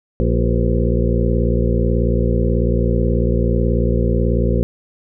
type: harmonic tone with a mistuned harmonic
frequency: 58.27 Hz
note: A#1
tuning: in tune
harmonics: 1 / 2 / 3 / 4 / 6 / 7 / 8 / 9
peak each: -17 / -20 / -22 / -23 / -25 / -25 / -26 / -27 dBFS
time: 0.2-4.63 s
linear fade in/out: 0 ms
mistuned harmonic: 8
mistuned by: +62 cents
effects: none